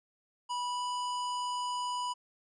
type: tone with pitch glide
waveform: square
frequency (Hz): 980 to 986.2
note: B5 to B5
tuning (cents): -14 to -3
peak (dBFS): -33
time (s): 0.49-2.14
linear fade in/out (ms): 20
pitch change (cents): +11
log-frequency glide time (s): 0.64-0.83
effects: resampled to 22050 Hz